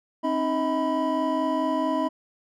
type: tone cluster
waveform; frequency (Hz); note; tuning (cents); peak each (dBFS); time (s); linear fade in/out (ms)
triangle; 265.7 / 310.3 / 638 / 992; C4 / D#4 / D#5 / B5; +27 / -5 / +43 / +7; -26; 0.23-2.09; 20
effects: none